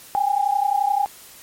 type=tone pair together; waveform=sine; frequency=793.5 / 825 Hz; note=G5 / G#5; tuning=+21 / -12 cents; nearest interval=minor second; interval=67 cents; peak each=-20 dBFS; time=0.15-1.06 s; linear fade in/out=0 ms; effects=white hiss -44 dBFS RMS until 1.42 s + MP3 64 kbps